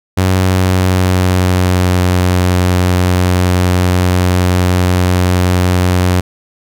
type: tone with pitch glide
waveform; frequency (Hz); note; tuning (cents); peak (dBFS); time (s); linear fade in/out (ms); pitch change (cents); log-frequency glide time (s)
sawtooth; 93.4 to 90.53; F#2 to F#2; +17 to -37; -5; 0.17-6.21; 10; -54; 0.3-2.08
effects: none